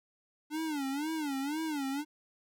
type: tone with vibrato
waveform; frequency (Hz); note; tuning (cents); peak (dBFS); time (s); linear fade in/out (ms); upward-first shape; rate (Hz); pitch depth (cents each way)
square; 293.7; D4; 0; -33; 0.5-2.05; 50; sine; 2; 160
effects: none